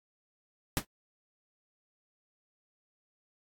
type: noise with exponential decay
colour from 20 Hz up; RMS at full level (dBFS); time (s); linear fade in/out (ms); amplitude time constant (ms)
pink; -25; 0.77-0.85; 0; 17
effects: AAC 64 kbps